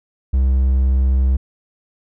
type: tone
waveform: triangle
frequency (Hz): 65.41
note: C2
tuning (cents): 0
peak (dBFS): -10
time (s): 0.33-1.37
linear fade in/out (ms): 10
effects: none